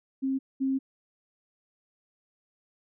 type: tone pair in turn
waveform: sine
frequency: 267.3 / 267.3 Hz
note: C4 / C4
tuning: +37 / +37 cents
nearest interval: unison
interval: 0 cents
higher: neither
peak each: -25 / -24 dBFS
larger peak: second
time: 0.22-0.39 / 0.6-0.79 s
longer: second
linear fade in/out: 20 ms
effects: none